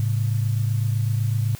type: tone pair together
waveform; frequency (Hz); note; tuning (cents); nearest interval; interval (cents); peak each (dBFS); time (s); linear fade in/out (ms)
sine; 107.9 / 135.83; A2 / C#3; -33 / -35; major third; 398; -20 / -26; 0-1.55; 0
effects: white hiss -44 dBFS RMS until 1.59 s